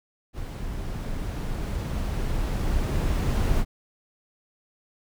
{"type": "noise with level ramp", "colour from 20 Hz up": "brown", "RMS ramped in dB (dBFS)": [-33, -22], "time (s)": [0.33, 3.65], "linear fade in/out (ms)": 50, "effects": []}